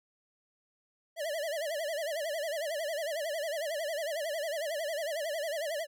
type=tone with vibrato; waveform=square; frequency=618 Hz; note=D#5; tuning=12 cents flat; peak=-33 dBFS; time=1.16-5.87 s; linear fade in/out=50 ms; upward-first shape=sine; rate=11 Hz; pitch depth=150 cents each way; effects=none